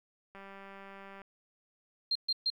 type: click train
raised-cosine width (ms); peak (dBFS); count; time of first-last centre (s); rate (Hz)
0.5; -35; 171; 0.35-1.217; 196
type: tone bursts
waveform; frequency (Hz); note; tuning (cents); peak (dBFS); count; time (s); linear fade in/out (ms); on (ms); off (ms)
sine; 4186; C8; 0; -27; 3; 2.11-2.502; 5; 44; 130
effects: 11-bit